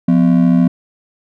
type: ring-modulated tone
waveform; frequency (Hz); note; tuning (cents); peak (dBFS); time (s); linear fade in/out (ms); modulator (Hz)
triangle; 213.6; G#3; +49; -3; 0.08-0.68; 5; 36.9
effects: none